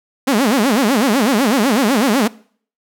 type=tone with vibrato; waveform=sawtooth; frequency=240 Hz; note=B3; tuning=49 cents flat; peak=-8 dBFS; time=0.27-2.28 s; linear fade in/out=10 ms; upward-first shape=sine; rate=8 Hz; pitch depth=290 cents each way; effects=noise-tail reverb RT60 0.5 s tail -21 dB re dry